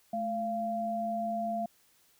sine tone pair together, 216.7 / 688 Hz, A3 / F5, -26 / -26 cents, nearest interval octave + minor sixth, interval 2000 cents, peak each -36 / -31 dBFS, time 0.13-1.66 s, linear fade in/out 5 ms, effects white hiss -66 dBFS RMS until 2.19 s

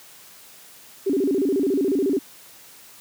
sine tone with vibrato, 329.6 Hz, E4, in tune, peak -18 dBFS, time 1.06-2.19 s, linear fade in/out 10 ms, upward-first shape square, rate 14 Hz, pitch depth 290 cents each way, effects white hiss -47 dBFS RMS until 3 s + high-pass 100 Hz 12 dB/octave

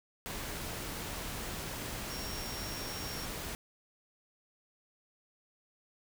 sine tone in noise, 5560 Hz, F8, 9 cents flat, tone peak -44 dBFS, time 2.1-3.25 s, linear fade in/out 0 ms, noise pink, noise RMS -40 dBFS, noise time 0.26-3.55 s, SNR -7 dB, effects none

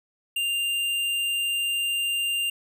sine tone with tanh clipping, 2793 Hz, F7, 1 cent flat, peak -25 dBFS, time 0.36-2.5 s, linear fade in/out 5 ms, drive 15 dB, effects none

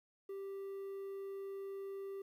triangle tone, 392 Hz, G4, in tune, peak -40 dBFS, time 0.29-2.22 s, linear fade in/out 5 ms, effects 12-bit

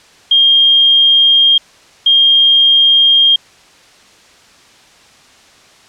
sine tone bursts at uneven times, 3219 Hz, G7, 45 cents sharp, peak -5 dBFS, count 2, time 0.31-1.58 / 2.06-3.36 s, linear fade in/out 5 ms, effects white hiss -44 dBFS RMS until 5.88 s + low-pass 6000 Hz 12 dB/octave

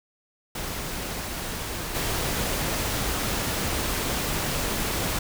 pink noise with level steps, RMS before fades -32 / -27 dBFS, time 0.55-5.19 s, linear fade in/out 5 ms, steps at 1.94 s, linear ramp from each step 20 ms, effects none

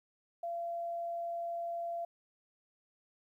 sine tone, 683 Hz, F5, 39 cents flat, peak -35 dBFS, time 0.43-2.05 s, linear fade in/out 5 ms, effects 12-bit

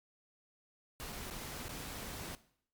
pink noise with dropouts, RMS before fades -44 dBFS, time 1-2.35 s, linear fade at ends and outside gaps 0 ms, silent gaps 1.121-1.126 / 1.301-1.309 / 1.683-1.692 s, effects noise-tail reverb RT60 0.6 s tail -17 dB re dry + MP3 96 kbps

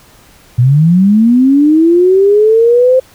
sine linear sweep, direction up, 116.54 to 523.3 Hz, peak -4 dBFS, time 0.58-3 s, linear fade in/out 10 ms, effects pink hiss -43 dBFS RMS until 3.14 s

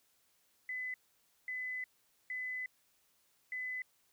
sine tone bursts at uneven times, 2011 Hz, B6, 31 cents sharp, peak -37 dBFS, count 4, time 0.69-0.94 / 1.48-1.84 / 2.3-2.66 / 3.52-3.82 s, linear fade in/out 2 ms, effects white hiss -73 dBFS RMS until 4.12 s

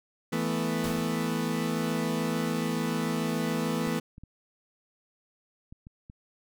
30% pulse chord, E suspended fourth, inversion none, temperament equal, 164.81 / 220 / 246.9 Hz, E3 / A3 / B3, 0 / 0 / 0 cents, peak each -29 dBFS, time 0.32-4 s, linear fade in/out 10 ms
pink noise with exponential decay, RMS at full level -35 dBFS, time 0.84-1.35 s, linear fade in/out 0 ms, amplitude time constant 110 ms
clicks, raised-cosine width 5 ms, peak -33 dBFS, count 6, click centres 3.874 / 4.181 / 4.236 / 5.725 / 5.869 / 6.099 s
effects none

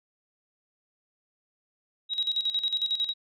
sine tone with tremolo, 3829 Hz, A#7, 46 cents sharp, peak -23 dBFS, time 2.09-3.14 s, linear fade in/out 50 ms, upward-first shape square, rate 11 Hz, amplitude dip 70%, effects none

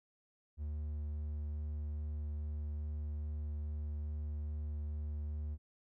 triangle tone, 74.8 Hz, D2, 32 cents sharp, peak -35 dBFS, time 0.57-5.58 s, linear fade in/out 50 ms, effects none

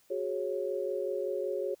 sine chord, F# suspended second, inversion none, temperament equal with one note detuned, 370 / 415.3 / 549.3 Hz, F#4 / G#4 / C#5, 0 / 0 / -16 cents, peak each -35 / -35 / -34 dBFS, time 0.1-1.75 s, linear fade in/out 10 ms, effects white hiss -66 dBFS RMS until 1.8 s

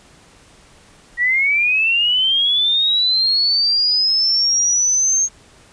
sine linear sweep, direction up, 1900 to 6460 Hz, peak -13 dBFS, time 1.17-5.29 s, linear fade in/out 50 ms, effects pink hiss -48 dBFS RMS until 5.72 s + resampled to 22050 Hz

